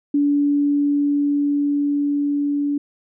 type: tone with level ramp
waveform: sine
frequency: 287.7 Hz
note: D4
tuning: 36 cents flat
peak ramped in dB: -14 to -18 dBFS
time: 0.14-2.78 s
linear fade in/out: 5 ms
effects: none